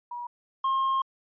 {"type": "tone pair in turn", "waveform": ["sine", "triangle"], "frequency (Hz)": [963, 1068.8], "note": ["B5", "C6"], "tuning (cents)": [-44, 36], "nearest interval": "major second", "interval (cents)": 180, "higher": "second", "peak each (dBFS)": [-33, -21], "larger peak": "second", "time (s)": [[0.11, 0.27], [0.64, 1.02]], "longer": "second", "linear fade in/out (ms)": 5, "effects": ["resampled to 11025 Hz"]}